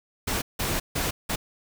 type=noise bursts at uneven times; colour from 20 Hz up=pink; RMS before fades=-27 dBFS; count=4; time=0.27-0.42 / 0.59-0.8 / 0.95-1.11 / 1.29-1.36 s; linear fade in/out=10 ms; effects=none